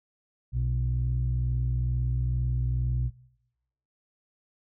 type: tone pair together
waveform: sine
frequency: 61.27 / 123.47 Hz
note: B1 / B2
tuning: -13 / 0 cents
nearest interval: octave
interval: 1213 cents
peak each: -26 dBFS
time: 0.52-3.11 s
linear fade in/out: 50 ms
effects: noise-tail reverb RT60 0.9 s tail -21 dB re dry + tanh soft clip ceiling -19 dBFS